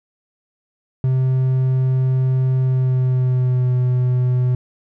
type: tone with pitch glide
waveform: triangle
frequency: 130 to 125.57 Hz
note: C3 to B2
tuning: -11 to +29 cents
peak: -12 dBFS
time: 1.04-4.55 s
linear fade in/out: 2 ms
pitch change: -60 cents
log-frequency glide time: 2.6-3.73 s
effects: none